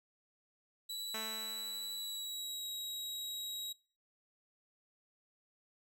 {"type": "tone with pitch glide", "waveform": "sawtooth", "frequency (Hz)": [3936, 3833], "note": ["B7", "A#7"], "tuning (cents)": [-7, 47], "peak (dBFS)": -37, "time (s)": [0.89, 3.73], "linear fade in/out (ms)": 10, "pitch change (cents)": -46, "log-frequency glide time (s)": [1.96, 2.66]}
{"type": "tone with exponential decay", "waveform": "5% pulse", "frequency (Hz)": 220, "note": "A3", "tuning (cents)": 0, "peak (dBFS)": -29, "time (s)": [1.14, 2.48], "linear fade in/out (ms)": 5, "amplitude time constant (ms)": 290}
{"effects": ["noise-tail reverb RT60 0.4 s tail -24 dB re dry"]}